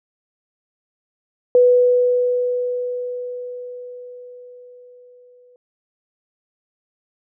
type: tone with exponential decay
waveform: sine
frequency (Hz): 493.9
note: B4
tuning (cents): 0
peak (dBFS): -8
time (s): 1.55-5.56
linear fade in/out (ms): 1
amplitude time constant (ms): 870
effects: none